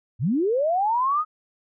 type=linear sweep; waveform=sine; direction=up; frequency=94.2 to 1276 Hz; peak=-19 dBFS; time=0.19-1.25 s; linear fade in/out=50 ms; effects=none